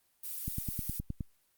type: noise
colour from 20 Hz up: violet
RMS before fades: -39 dBFS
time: 0.23-1 s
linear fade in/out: 20 ms
type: click train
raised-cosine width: 5 ms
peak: -23 dBFS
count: 8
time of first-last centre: 0.48-1.208 s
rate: 9.62 Hz
effects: white hiss -72 dBFS RMS until 1.57 s + Opus 32 kbps